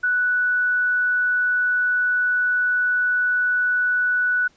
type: tone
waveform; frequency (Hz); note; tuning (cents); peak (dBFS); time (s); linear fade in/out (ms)
sine; 1480; F#6; 0; -17; 0.03-4.48; 10
effects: pink hiss -58 dBFS RMS until 4.56 s + resampled to 16000 Hz